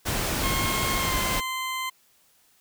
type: noise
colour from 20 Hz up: pink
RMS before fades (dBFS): -27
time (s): 0.05-1.41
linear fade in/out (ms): 20
type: tone with pitch glide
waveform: 20% pulse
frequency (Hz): 1075 to 1037.2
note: C6 to C6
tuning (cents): +47 to -15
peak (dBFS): -23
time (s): 0.43-1.9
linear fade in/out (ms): 10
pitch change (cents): -62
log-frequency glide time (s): 0.98-1.18
effects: white hiss -62 dBFS RMS until 2.6 s